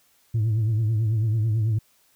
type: tone with vibrato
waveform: sine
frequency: 110 Hz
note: A2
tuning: in tune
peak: -17 dBFS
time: 0.34-1.79 s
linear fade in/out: 10 ms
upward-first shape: triangle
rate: 9.1 Hz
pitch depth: 98 cents each way
effects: tanh soft clip ceiling -18 dBFS + white hiss -62 dBFS RMS until 2.15 s